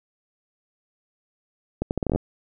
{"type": "accelerating click train", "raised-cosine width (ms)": 2, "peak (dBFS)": -10, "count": 10, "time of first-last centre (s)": [1.82, 2.159], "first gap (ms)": 89, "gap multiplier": 0.76, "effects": []}